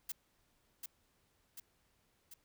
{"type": "noise with echo", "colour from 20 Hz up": "blue", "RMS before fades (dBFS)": -40, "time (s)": [0.09, 0.12], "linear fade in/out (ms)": 5, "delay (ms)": 740, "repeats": 3, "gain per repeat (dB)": -4, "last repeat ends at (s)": 2.34, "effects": ["pink hiss -75 dBFS RMS until 2.44 s"]}